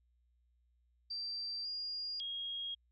sine tone with pitch steps, 4694 / 4828 / 3272 Hz, D8 / D8 / G#7, -2 / +47 / -26 cents, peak -38 dBFS, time 1.1-2.75 s, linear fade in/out 10 ms, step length 550 ms, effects added 60 Hz sine -70 dBFS peak until 2.91 s

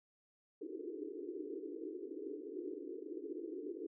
pink band-pass noise, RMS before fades -45 dBFS, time 0.61-3.87 s, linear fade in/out 10 ms, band 290 to 450 Hz, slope 96 dB/octave, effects none

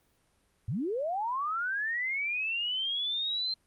sine linear sweep, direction up, 88.1 to 4150 Hz, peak -29 dBFS, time 0.68-3.54 s, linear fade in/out 5 ms, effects pink hiss -70 dBFS RMS until 3.66 s + Opus 32 kbps

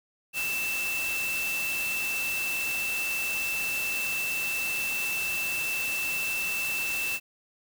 sine tone in noise, 2658 Hz, E7, 14 cents sharp, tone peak -28 dBFS, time 0.33-7.2 s, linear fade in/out 50 ms, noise white, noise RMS -35 dBFS, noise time 0.33-7.2 s, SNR +4 dB, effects none

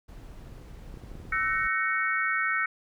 brown noise, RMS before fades -44 dBFS, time 0.08-1.68 s, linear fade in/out 10 ms
clicks, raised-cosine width 3 ms, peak -32 dBFS, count 7, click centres 0.941 / 0.973 / 1.037 / 1.116 / 1.154 / 1.201 / 1.253 s
sine chord, F# dominant seventh, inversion third, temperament equal with one note detuned, 1318.5 / 1518.1 / 1864.7 / 2217 Hz, E6 / F#6 / A#6 / C#7, 0 / +44 / 0 / 0 cents, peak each -30 dBFS, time 1.32-2.66 s, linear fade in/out 5 ms
effects none

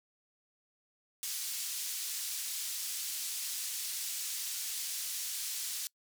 pink band-pass noise, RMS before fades -38 dBFS, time 1.23-5.87 s, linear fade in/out 0 ms, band 4800 to 16000 Hz, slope 12 dB/octave, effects noise-tail reverb RT60 0.1 s tail -24 dB re dry

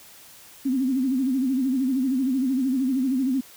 sine tone with vibrato, 261.6 Hz, C4, in tune, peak -20 dBFS, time 0.65-3.41 s, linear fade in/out 10 ms, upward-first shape sine, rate 13 Hz, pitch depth 100 cents each way, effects white hiss -48 dBFS RMS until 3.56 s

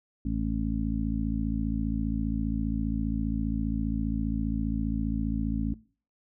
harmonic tone, 55 Hz, A1, in tune, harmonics 1 / 2 / 3 / 4 / 5, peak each -31 / -35 / -36 / -32 / -33 dBFS, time 0.25-5.74 s, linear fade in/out 5 ms, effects noise-tail reverb RT60 0.4 s tail -20 dB re dry

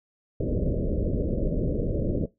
pink low-pass noise, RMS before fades -26 dBFS, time 0.4-2.26 s, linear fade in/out 5 ms, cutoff 600 Hz, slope 96 dB/octave, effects noise-tail reverb RT60 0.2 s tail -19 dB re dry

